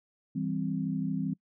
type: chord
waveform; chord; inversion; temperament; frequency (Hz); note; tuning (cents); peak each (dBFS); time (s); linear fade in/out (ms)
sine; C major; first; just; 163.52 / 196.22 / 261.6; E3 / G3 / C4; -14 / +2 / 0; -33; 0.35-1.34; 10
effects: noise-tail reverb RT60 0.1 s tail -24 dB re dry